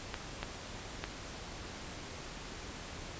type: clicks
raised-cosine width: 0.3 ms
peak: -20 dBFS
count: 3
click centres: 0.142 / 0.43 / 1.04 s
effects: pink hiss -45 dBFS RMS until 3.19 s + resampled to 16000 Hz